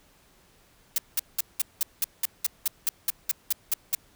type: noise bursts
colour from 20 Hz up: blue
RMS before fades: -24 dBFS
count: 15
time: 0.96-3.95 s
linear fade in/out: 2 ms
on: 22 ms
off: 190 ms
effects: pink hiss -60 dBFS RMS until 4.15 s